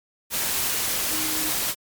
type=tone in noise; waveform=sine; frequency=312.6 Hz; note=D#4; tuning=8 cents sharp; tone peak=-32 dBFS; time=1.09-1.52 s; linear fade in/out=50 ms; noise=white; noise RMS=-25 dBFS; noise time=0.3-1.75 s; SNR=-10 dB; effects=MP3 96 kbps